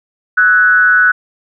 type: tone with frequency modulation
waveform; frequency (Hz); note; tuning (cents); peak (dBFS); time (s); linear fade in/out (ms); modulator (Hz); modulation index
sine; 1486; F#6; +7; -6; 0.37-1.12; 10; 183; 0.56
effects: none